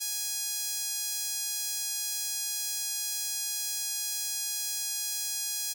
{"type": "tone with high-pass filter", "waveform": "sawtooth", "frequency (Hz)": 829, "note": "G#5", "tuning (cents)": -3, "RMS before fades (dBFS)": -33, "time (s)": [0, 5.74], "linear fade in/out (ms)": 20, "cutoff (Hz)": 6000, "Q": 1.2, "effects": []}